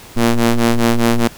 sawtooth ring-modulated tone, 116.54 Hz, A#2, in tune, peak -4 dBFS, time 0.16-1.28 s, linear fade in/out 10 ms, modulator 119 Hz, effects pink hiss -38 dBFS RMS until 1.37 s

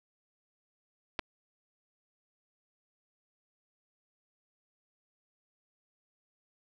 clicks, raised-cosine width 0.3 ms, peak -17 dBFS, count 2, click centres 1.191 / 1.194 s, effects none

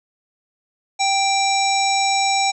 harmonic tone with a mistuned harmonic, 784 Hz, G5, in tune, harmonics 1 / 3 / 5 / 7 / 9 / 10, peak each -18 / -23 / -25 / -26 / -28 / -28 dBFS, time 0.99-2.52 s, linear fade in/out 20 ms, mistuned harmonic 9, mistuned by -68 cents, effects none

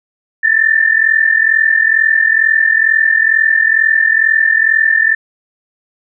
sine tone pair together, 1760 / 1802.2 Hz, A6 / A6, 0 / +41 cents, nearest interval unison, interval 41 cents, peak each -11 dBFS, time 0.43-5.15 s, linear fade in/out 10 ms, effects none

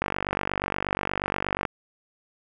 click train, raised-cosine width 0.5 ms, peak -10 dBFS, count 80, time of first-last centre 0.02-1.652 s, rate 48.4 Hz, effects none

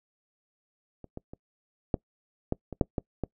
clicks, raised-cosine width 2 ms, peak -30 / -24 / -29 / -11 / -13 / -23 / -8 / -15 / -16 dBFS, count 9, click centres 1.043 / 1.174 / 1.335 / 1.942 / 2.524 / 2.727 / 2.812 / 2.982 / 3.237 s, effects noise-tail reverb RT60 0.1 s tail -24 dB re dry

